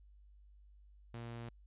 sawtooth tone, 117.4 Hz, A#2, 13 cents sharp, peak -40 dBFS, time 1.14-1.49 s, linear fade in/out 0 ms, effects added 50 Hz sine -58 dBFS peak until 1.66 s + resampled to 8000 Hz

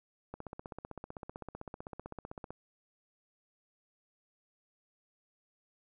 click train, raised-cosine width 1 ms, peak -28 dBFS, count 35, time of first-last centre 0.34-2.506 s, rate 15.7 Hz, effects none

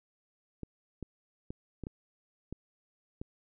clicks, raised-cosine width 3 ms, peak -26 dBFS, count 7, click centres 0.633 / 1.027 / 1.505 / 1.837 / 1.869 / 2.526 / 3.215 s, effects none

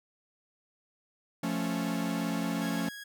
45% pulse chord, F augmented, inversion none, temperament equal, 174.61 / 220 / 277.2 Hz, F3 / A3 / C#4, 0 / 0 / 0 cents, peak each -34 dBFS, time 1.43-2.89 s, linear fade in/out 5 ms
sawtooth tone, 1654 Hz, G#6, 8 cents flat, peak -38 dBFS, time 2.61-3.04 s, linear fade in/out 10 ms
effects none

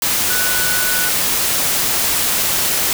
sine tone in noise, 1480 Hz, F#6, in tune, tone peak -21 dBFS, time 0.3-1.09 s, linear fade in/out 2 ms, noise white, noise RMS -17 dBFS, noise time 0.02-2.93 s, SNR -7 dB, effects none

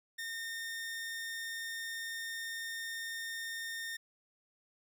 sawtooth tone, 1826 Hz, A#6, 36 cents flat, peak -35 dBFS, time 0.18-3.97 s, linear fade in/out 10 ms, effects none

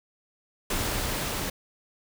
pink noise with level ramp, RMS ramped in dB -28 to -31 dBFS, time 0.7-1.5 s, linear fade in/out 5 ms, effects none

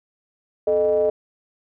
triangle ring-modulated tone, 89.4 Hz, F2, 41 cents sharp, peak -11 dBFS, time 0.67-1.1 s, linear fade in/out 5 ms, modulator 524 Hz, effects none

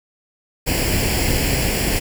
pink noise with comb filter, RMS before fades -19 dBFS, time 0.66-2 s, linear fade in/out 20 ms, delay 0.4 ms, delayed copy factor +0.7, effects none

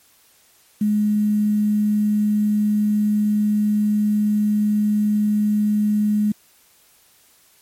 sine tone with quantisation, 210 Hz, G#3, 19 cents sharp, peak -15 dBFS, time 0.81-6.32 s, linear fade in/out 5 ms, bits 7, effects white hiss -55 dBFS RMS until 7.61 s + MP3 64 kbps

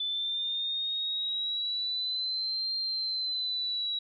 sine linear two-way sweep, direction up then down, 3500 to 4186 to 3876 Hz, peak -29 dBFS, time 0-3.99 s, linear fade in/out 5 ms, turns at 2.76 s, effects none

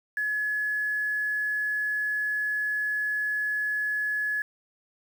sine tone with quantisation, 1700 Hz, G#6, 40 cents sharp, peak -25 dBFS, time 0.17-4.42 s, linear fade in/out 2 ms, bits 8, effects none

